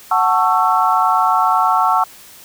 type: chord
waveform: sine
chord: F# minor seventh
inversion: none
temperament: just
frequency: 740 / 888 / 1110 / 1332 Hz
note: F#5 / A5 / C#6 / E6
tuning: 0 / +16 / +2 / +18 cents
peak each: -17 dBFS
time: 0.11-2.04 s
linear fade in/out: 5 ms
effects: white hiss -41 dBFS RMS until 2.44 s